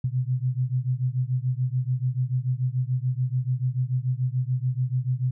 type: beating tone pair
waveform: sine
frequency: 124.2 / 131.1 Hz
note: B2 / C3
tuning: +10 / +4 cents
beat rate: 6.9 Hz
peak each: -25 / -26 dBFS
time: 0.04-5.31 s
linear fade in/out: 5 ms
effects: none